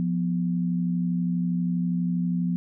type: tone pair together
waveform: sine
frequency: 175.3 / 247.7 Hz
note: F3 / B3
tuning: +7 / +5 cents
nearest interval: tritone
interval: 598 cents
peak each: -23 / -30 dBFS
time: 0-2.56 s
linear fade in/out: 0 ms
effects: none